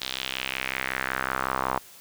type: tone with band-pass filter sweep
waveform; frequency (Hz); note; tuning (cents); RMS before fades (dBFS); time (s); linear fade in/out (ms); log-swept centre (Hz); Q
sawtooth; 65.41; C2; 0; -30; 0.01-1.79; 5; 3900 to 970; 2.7
effects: white hiss -49 dBFS RMS until 2 s